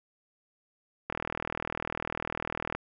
click train, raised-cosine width 0.5 ms, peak -16 dBFS, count 67, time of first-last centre 1.1-2.75 s, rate 40 Hz, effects none

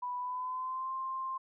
sine tone with pitch glide, 987.8 to 1052.6 Hz, B5 to C6, 0 to +10 cents, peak -34 dBFS, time 0.02-1.38 s, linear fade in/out 10 ms, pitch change +110 cents, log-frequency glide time 0.18-0.91 s, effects none

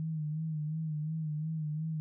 sine tone with vibrato, 155.56 Hz, D#3, in tune, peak -32 dBFS, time 0-2 s, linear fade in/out 0 ms, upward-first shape sine, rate 2.8 Hz, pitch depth 57 cents each way, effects none

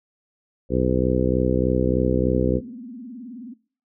harmonic tone, 63.3 Hz, B1, 43 cents sharp, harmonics 1 / 2 / 3 / 4 / 5 / 6 / 7 / 8, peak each -26 / -26 / -26 / -26 / -26 / -26 / -26 / -26 dBFS, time 0.69-2.61 s, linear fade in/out 50 ms
sine tone with vibrato, 242.2 Hz, B3, 34 cents flat, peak -34 dBFS, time 1.83-3.54 s, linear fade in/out 10 ms, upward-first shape sine, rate 19 Hz, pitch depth 170 cents each way
effects noise-tail reverb RT60 0.4 s tail -20 dB re dry

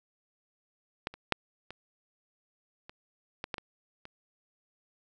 clicks, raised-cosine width 0.3 ms, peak -16 / -29 / -8 / -26 / -29 / -19 / -17 / -23 / -29 dBFS, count 9, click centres 1.071 / 1.14 / 1.323 / 1.706 / 2.895 / 3.441 / 3.542 / 3.582 / 4.054 s, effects none

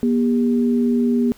sine tone pair together, 239.9 / 402.6 Hz, A#3 / G4, +50 / +46 cents, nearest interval major sixth, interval 896 cents, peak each -15 / -23 dBFS, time 0.03-1.32 s, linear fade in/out 0 ms, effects pink hiss -49 dBFS RMS until 1.37 s

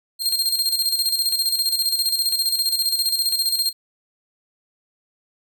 sawtooth tone with tremolo, 4204 Hz, C8, 7 cents sharp, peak -14 dBFS, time 0.19-3.73 s, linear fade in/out 50 ms, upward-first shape square, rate 15 Hz, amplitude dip 55%, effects none

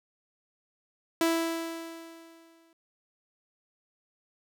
sawtooth tone with exponential decay, 330.3 Hz, E4, 4 cents sharp, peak -18 dBFS, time 1.21-2.73 s, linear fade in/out 2 ms, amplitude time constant 330 ms, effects none

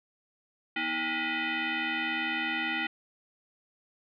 sine tone with frequency modulation, 240.4 Hz, B3, 46 cents flat, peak -28 dBFS, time 0.76-2.87 s, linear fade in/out 5 ms, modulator 559 Hz, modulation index 4.9, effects none

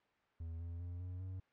triangle tone with pitch steps, 82.41 / 85.02 / 87.71 / 90.49 / 93.36 Hz, E2 / F2 / F2 / F#2 / F#2, 0 / -46 / +8 / -38 / +16 cents, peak -40 dBFS, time 0.4-1.4 s, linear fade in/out 5 ms, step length 200 ms, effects white hiss -74 dBFS RMS until 1.52 s + low-pass 2000 Hz 12 dB/octave

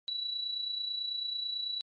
sine tone with amplitude modulation, 3933 Hz, B7, 8 cents flat, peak -30 dBFS, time 0.08-1.81 s, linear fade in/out 0 ms, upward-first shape sine, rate 29.1 Hz, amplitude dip 55%, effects MP3 48 kbps

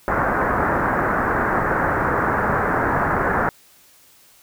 white low-pass noise, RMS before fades -20 dBFS, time 0.08-3.49 s, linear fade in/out 0 ms, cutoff 1700 Hz, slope 48 dB/octave, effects white hiss -52 dBFS RMS until 4.42 s

